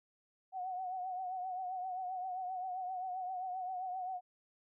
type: tone with vibrato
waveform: sine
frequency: 740 Hz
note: F#5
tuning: in tune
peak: -37 dBFS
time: 0.52-4.21 s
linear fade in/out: 50 ms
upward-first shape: triangle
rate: 7.6 Hz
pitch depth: 64 cents each way
effects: none